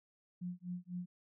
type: tone with tremolo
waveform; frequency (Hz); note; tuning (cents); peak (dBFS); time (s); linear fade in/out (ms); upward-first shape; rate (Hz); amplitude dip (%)
sine; 178.3; F3; +36; -37; 0.41-1.06; 10; sine; 4; 100
effects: none